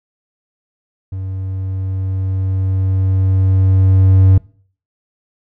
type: tone with level ramp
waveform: triangle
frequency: 95 Hz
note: F#2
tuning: 46 cents sharp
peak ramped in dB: -19 to -3 dBFS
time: 1.12-4.38 s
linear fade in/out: 5 ms
effects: noise-tail reverb RT60 0.5 s tail -23 dB re dry